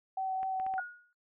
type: tone with vibrato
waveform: sine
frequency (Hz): 760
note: F#5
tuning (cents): +46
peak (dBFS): -31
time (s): 0.17-0.8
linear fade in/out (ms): 5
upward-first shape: sine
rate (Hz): 4.3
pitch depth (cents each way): 10
type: clicks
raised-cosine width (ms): 0.5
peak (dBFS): -32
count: 4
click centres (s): 0.431 / 0.599 / 0.665 / 0.739
type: tone with exponential decay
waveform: sine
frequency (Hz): 1446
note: F#6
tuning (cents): -40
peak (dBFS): -32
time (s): 0.78-1.13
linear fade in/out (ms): 1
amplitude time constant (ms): 75
effects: noise-tail reverb RT60 0.1 s tail -18 dB re dry